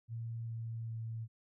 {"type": "tone with pitch steps", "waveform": "sine", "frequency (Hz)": [115.1, 114.11, 113.12], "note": ["A#2", "A#2", "A2"], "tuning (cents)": [-22, -36, 48], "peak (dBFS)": -38, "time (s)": [0.08, 1.28], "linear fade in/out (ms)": 50, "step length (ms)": 400, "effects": []}